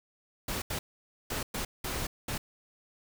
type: noise bursts at uneven times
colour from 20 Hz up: pink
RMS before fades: -34 dBFS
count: 6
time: 0.48-0.62 / 0.7-0.79 / 1.3-1.43 / 1.54-1.65 / 1.84-2.07 / 2.28-2.38 s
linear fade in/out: 5 ms
effects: none